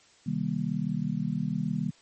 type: chord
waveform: sine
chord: C minor seventh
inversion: none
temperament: just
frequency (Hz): 130.81 / 156.98 / 196.22 / 235.5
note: C3 / Eb3 / G3 / Bb3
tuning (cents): 0 / +16 / +2 / +18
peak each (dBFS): -36 / -31 / -31 / -33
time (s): 0.26-1.91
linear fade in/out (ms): 10
effects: white hiss -59 dBFS RMS until 2.01 s + MP3 32 kbps